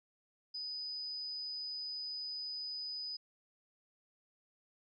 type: tone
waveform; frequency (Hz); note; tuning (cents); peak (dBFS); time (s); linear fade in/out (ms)
sine; 4986; D#8; +3; -39; 0.54-3.17; 10
effects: none